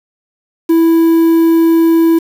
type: tone with quantisation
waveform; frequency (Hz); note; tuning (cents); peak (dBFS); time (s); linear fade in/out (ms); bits
triangle; 329.6; E4; 0; -4; 0.69-2.19; 10; 5
effects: none